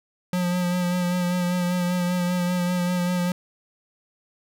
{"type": "tone with vibrato", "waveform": "square", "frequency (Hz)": 178.4, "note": "F3", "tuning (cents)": 37, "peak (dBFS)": -22, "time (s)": [0.33, 3.32], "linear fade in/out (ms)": 2, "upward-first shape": "sine", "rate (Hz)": 5.1, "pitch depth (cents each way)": 24, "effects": []}